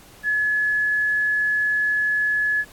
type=tone; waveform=sine; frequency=1704 Hz; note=G#6; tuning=44 cents sharp; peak=-18 dBFS; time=0.23-2.65 s; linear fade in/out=50 ms; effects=pink hiss -48 dBFS RMS until 2.72 s + AAC 64 kbps